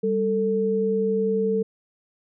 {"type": "tone pair together", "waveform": "sine", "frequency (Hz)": [196.6, 444.4], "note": ["G3", "A4"], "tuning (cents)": [5, 17], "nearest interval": "octave + major second", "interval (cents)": 1412, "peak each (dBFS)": [-25, -21], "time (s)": [0.03, 1.63], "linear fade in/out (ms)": 10, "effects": []}